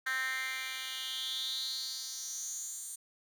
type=tone with high-pass filter sweep; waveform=10% pulse; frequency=261.6 Hz; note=C4; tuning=in tune; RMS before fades=-38 dBFS; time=0.06-2.96 s; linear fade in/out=10 ms; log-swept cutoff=1700 to 8300 Hz; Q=5.6; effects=none